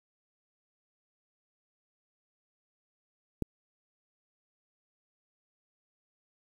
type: click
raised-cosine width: 3 ms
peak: -17 dBFS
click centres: 3.423 s
effects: 8-bit